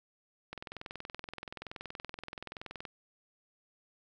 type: click train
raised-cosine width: 0.3 ms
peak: -25 dBFS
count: 50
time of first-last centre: 0.53-2.852 s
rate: 21.1 Hz
effects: none